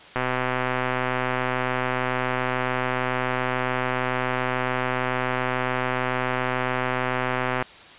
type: click train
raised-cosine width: 0.5 ms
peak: -9 dBFS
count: 949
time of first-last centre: 0.16-7.625 s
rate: 127 Hz
effects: white hiss -45 dBFS RMS until 7.98 s + resampled to 8000 Hz